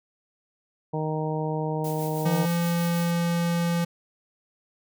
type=harmonic tone; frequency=155.56 Hz; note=D#3; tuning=in tune; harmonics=1 / 2 / 3 / 4 / 5 / 6; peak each=-28 / -34 / -31 / -35 / -36 / -35 dBFS; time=0.93-2.46 s; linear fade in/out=10 ms
type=noise with tremolo; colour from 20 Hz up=blue; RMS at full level=-39 dBFS; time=1.84-3.11 s; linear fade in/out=5 ms; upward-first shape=sine; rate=6.3 Hz; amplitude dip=45%
type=tone; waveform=square; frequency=170.8 Hz; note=F3; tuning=38 cents flat; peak=-23 dBFS; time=2.25-3.85 s; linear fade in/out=10 ms
effects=none